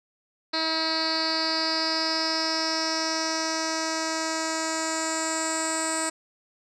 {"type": "tone with low-pass filter sweep", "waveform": "10% pulse", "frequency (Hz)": 320.9, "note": "E4", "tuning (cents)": -46, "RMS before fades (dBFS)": -27, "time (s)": [0.53, 6.1], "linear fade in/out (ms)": 10, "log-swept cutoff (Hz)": [4200, 8100], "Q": 7.6, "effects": []}